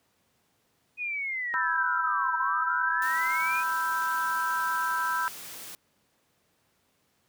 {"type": "linear two-way sweep", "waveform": "sine", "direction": "down then up", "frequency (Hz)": [2505, 953, 2505], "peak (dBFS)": -29, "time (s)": [0.97, 3.64], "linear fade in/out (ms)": 50, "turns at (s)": 2.35}
{"type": "chord", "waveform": "sine", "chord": "E minor", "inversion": "second", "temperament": "equal", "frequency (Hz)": [987.8, 1318.5, 1568], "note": ["B5", "E6", "G6"], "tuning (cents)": [0, 0, 0], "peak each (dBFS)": -30, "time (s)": [1.54, 5.28], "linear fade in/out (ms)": 0}
{"type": "noise", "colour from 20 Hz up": "white", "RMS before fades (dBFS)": -42, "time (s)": [3.02, 5.75], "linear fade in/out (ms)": 0}
{"effects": ["pink hiss -70 dBFS RMS until 7.28 s", "high-pass 100 Hz 12 dB/octave"]}